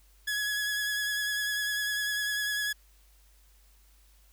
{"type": "tone with vibrato", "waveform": "sawtooth", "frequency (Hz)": 1682, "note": "G#6", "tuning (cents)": 22, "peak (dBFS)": -25, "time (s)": [0.27, 2.73], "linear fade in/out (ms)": 10, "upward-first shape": "triangle", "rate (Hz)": 10, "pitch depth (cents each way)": 27, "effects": ["added 50 Hz sine -58 dBFS peak until 4.32 s", "white hiss -65 dBFS RMS until 4.32 s"]}